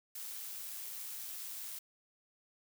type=noise with amplitude modulation; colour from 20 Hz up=blue; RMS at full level=-43 dBFS; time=0.15-1.79 s; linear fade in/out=5 ms; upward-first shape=sine; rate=108 Hz; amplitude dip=25%; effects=none